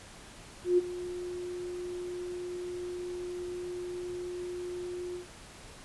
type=tone with ADSR envelope; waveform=sine; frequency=356.8 Hz; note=F4; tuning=37 cents sharp; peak=-19 dBFS; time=0.64-5.27 s; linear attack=140 ms; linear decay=23 ms; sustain=-16 dB; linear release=120 ms; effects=pink hiss -50 dBFS RMS until 5.84 s + resampled to 24000 Hz